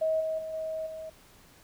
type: tone with level steps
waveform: sine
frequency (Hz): 636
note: D#5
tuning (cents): +38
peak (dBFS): -24 / -28 / -34 / -31 / -37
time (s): 0.01-1.1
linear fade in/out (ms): 10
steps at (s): 0.2 / 0.38 / 0.53 / 0.86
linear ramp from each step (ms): 10
effects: pink hiss -57 dBFS RMS until 1.63 s